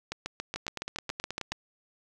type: two click trains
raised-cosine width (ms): 0.2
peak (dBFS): -16 / -17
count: 11 / 10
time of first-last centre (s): 0.12-1.521 / 0.56-1.519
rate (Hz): 7.14 / 9.38
effects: none